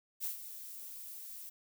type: noise with ADSR envelope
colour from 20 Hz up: violet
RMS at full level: -36 dBFS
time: 0.2-1.5 s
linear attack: 43 ms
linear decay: 120 ms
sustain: -11 dB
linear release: 13 ms
effects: none